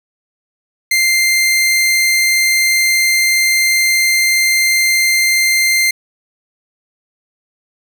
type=tone; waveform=sawtooth; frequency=2093 Hz; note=C7; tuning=in tune; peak=-7 dBFS; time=0.91-5.91 s; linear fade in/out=5 ms; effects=none